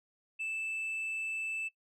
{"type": "tone", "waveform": "sine", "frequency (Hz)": 2637, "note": "E7", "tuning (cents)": 0, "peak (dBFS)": -31, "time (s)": [0.39, 1.69], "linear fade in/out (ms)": 20, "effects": ["noise-tail reverb RT60 0.1 s tail -20 dB re dry", "tanh soft clip ceiling -33 dBFS"]}